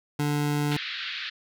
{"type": "tone", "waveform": "25% pulse", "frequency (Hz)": 146.83, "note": "D3", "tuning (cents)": 0, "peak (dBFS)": -20, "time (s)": [0.19, 0.77], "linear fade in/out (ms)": 5}
{"type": "band-pass noise", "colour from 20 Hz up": "white", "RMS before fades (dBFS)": -34, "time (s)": [0.71, 1.3], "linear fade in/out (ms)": 10, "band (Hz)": [1400, 4200], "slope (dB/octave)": 48}
{"effects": []}